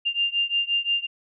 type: beating tone pair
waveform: sine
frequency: 2794 / 2799.7 Hz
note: F7 / F7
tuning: 0 / +4 cents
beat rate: 5.7 Hz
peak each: -24 / -25 dBFS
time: 0.05-1.07 s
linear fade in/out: 20 ms
effects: none